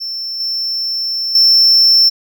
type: tone with level steps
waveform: triangle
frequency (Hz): 5370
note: E8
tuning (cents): +31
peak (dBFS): -19 / -15 / -5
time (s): 0-2.1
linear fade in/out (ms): 20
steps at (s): 0.4 / 1.35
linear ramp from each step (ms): 2
effects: none